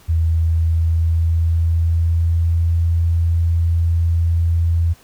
sine tone with pitch glide, 81.7 to 83.85 Hz, E2 to E2, -15 to +30 cents, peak -13 dBFS, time 0.08-4.94 s, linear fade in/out 20 ms, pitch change +45 cents, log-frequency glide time 0.37-2.72 s, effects pink hiss -49 dBFS RMS until 5.03 s

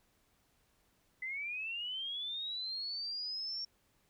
sine linear sweep, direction up, 2008 to 5520 Hz, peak -37 dBFS, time 1.22-3.65 s, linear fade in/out 5 ms, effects pink hiss -73 dBFS RMS until 4.09 s

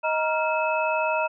sine tone cluster, 628 / 941 / 1386 / 2594 Hz, D#5 / A#5 / F6 / E7, +16 / +16 / -14 / -28 cents, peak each -25 / -26 / -30 / -29 dBFS, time 0.03-1.28 s, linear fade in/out 20 ms, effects none

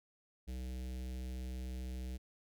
square tone with notch filter, 63.2 Hz, B1, 41 cents sharp, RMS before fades -42 dBFS, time 0.47-2.18 s, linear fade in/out 20 ms, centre 1100 Hz, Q 0.52, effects none

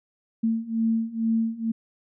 sine beating tone pair, 224.5 / 226.7 Hz, A3 / A#3, +35 / -48 cents, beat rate 2.2 Hz, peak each -26 / -24 dBFS, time 0.43-1.72 s, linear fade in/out 10 ms, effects none

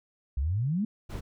sine exponential sweep, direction up, 60.8 to 226.3 Hz, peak -25 dBFS, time 0.37-0.85 s, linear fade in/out 5 ms
brown noise, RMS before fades -35 dBFS, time 1.09-1.21 s, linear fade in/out 20 ms
effects none

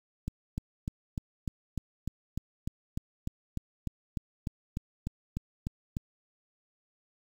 click train, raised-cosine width 5 ms, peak -20 dBFS, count 20, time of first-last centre 0.28-5.969 s, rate 3.34 Hz, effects 8-bit

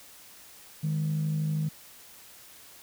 sine tone pair together, 155.06 / 207.7 Hz, D#3 / G#3, -6 / 0 cents, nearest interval perfect fourth, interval 506 cents, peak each -25 / -36 dBFS, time 0.83-1.69 s, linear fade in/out 10 ms, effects tanh soft clip ceiling -21 dBFS + white hiss -51 dBFS RMS until 2.82 s

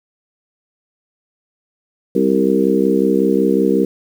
harmonic tone with a mistuned harmonic, 65.41 Hz, C2, in tune, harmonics 3 / 4 / 5 / 6 / 7, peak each -18 / -18 / -18 / -18 / -18 dBFS, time 2.15-3.85 s, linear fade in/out 5 ms, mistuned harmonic 7, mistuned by +22 cents, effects 7-bit

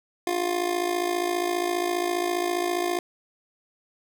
25% pulse tone with amplitude modulation, 352.6 Hz, F4, 17 cents sharp, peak -17 dBFS, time 0.27-2.99 s, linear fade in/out 2 ms, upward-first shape sine, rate 54.9 Hz, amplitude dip 70%, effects none

